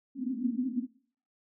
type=band-pass noise; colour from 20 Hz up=white; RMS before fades=-32 dBFS; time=0.15-0.87 s; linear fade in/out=50 ms; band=230 to 270 Hz; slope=96 dB/octave; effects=noise-tail reverb RT60 0.5 s tail -19 dB re dry